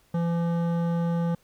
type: tone with hard clipping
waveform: sine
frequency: 169.6 Hz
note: E3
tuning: 50 cents sharp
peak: -25 dBFS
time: 0.14-1.35 s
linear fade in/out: 5 ms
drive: 13 dB
effects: pink hiss -63 dBFS RMS until 1.43 s